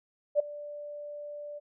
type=tone with ADSR envelope; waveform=sine; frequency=587.3 Hz; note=D5; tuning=in tune; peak=-18 dBFS; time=0.35-1.6 s; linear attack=45 ms; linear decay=9 ms; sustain=-20 dB; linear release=25 ms; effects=none